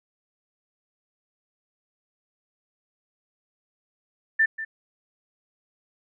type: tone with echo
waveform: sine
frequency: 1779 Hz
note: A6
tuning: 19 cents sharp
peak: -16 dBFS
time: 4.39-4.46 s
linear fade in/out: 10 ms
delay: 190 ms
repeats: 1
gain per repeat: -13 dB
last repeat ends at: 4.65 s
effects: none